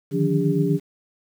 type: tone cluster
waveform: sine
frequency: 150 / 158.1 / 178.1 / 286.2 / 402.6 Hz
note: D3 / D#3 / F3 / D4 / G4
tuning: +37 / +28 / +34 / -45 / +46 cents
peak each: -24 dBFS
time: 0.11-0.8 s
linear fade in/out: 50 ms
effects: 8-bit